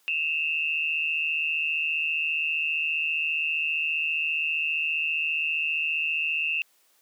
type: tone pair together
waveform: sine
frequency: 2598 / 2753 Hz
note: E7 / F7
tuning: -26 / -25 cents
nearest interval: minor second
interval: 101 cents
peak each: -27 dBFS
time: 0.08-6.62 s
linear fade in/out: 0 ms
effects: white hiss -64 dBFS RMS until 7.01 s + high-pass 300 Hz 12 dB/octave